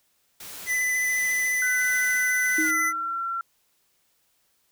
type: noise with tremolo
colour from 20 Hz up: white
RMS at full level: -39 dBFS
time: 0.4-2.71 s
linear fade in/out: 5 ms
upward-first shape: sine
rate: 1.4 Hz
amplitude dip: 40%
type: tone with vibrato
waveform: square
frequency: 2006 Hz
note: B6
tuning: 26 cents sharp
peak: -23 dBFS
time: 0.66-2.93 s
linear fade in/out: 50 ms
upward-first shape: sine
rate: 14 Hz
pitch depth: 13 cents each way
type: tone with pitch glide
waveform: sine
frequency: 1500 to 1359.7 Hz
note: F#6 to F6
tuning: +23 to -47 cents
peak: -26 dBFS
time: 1.62-3.41 s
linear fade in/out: 2 ms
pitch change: -170 cents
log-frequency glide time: 2.61-2.75 s
type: tone with exponential decay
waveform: sine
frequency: 315.5 Hz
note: D#4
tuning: 24 cents sharp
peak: -23 dBFS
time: 2.58-3.23 s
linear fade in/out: 5 ms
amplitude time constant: 140 ms
effects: white hiss -68 dBFS RMS until 4.71 s

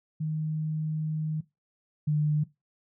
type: tone pair in turn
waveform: sine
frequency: 155.56 / 150.61 Hz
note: D#3 / D3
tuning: 0 / +44 cents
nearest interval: minor second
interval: 56 cents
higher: first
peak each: -27 / -22 dBFS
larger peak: second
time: 0.2-1.41 / 2.07-2.44 s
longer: first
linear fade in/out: 10 ms
effects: noise-tail reverb RT60 0.2 s tail -18 dB re dry

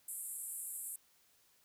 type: band-pass noise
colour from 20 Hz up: pink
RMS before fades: -44 dBFS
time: 0.08-0.96 s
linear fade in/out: 5 ms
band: 7800 to 13000 Hz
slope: 96 dB/octave
effects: white hiss -70 dBFS RMS until 1.64 s

